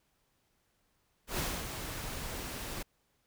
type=noise with ADSR envelope; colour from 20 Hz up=pink; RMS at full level=-33 dBFS; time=1.27-2.83 s; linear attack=110 ms; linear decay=260 ms; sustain=-7 dB; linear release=9 ms; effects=pink hiss -75 dBFS RMS until 3.26 s